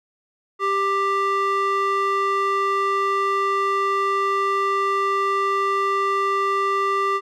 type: tone with band-pass filter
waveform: square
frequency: 393.8 Hz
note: G4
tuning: 8 cents sharp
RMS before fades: -21 dBFS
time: 0.59-7.21 s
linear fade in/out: 50 ms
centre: 1200 Hz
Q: 1.8
effects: none